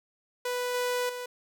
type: tone with level steps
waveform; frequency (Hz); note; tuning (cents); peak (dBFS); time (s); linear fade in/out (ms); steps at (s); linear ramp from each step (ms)
sawtooth; 493.9; B4; 0; -25 / -23 / -31; 0.45-1.26; 5; 0.74 / 1.09; 5
effects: none